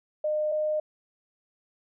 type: tone pair in turn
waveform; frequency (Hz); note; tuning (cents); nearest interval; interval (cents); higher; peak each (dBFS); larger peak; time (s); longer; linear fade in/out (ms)
sine; 609 / 612; D#5 / D#5; -37 / -29; unison; 8; second; -24; neither; 0.24-0.52 / 0.52-0.8; neither; 5
effects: none